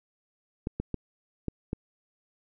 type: clicks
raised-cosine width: 3 ms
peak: -17 dBFS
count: 5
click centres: 0.671 / 0.8 / 0.943 / 1.483 / 1.731 s
effects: none